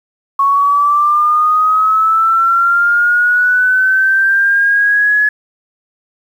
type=linear sweep; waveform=sine; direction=up; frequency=1102 to 1700 Hz; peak=-8 dBFS; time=0.39-5.29 s; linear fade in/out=5 ms; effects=7-bit